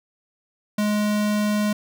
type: tone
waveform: square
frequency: 209.4 Hz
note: G#3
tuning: 15 cents sharp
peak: -20 dBFS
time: 0.78-1.73 s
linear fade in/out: 5 ms
effects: none